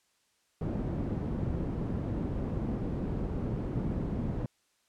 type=low-pass noise; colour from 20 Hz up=white; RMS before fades=-33 dBFS; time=0.61-4.46 s; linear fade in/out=2 ms; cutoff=230 Hz; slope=12 dB/octave; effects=white hiss -72 dBFS RMS until 4.88 s + low-pass 9000 Hz 12 dB/octave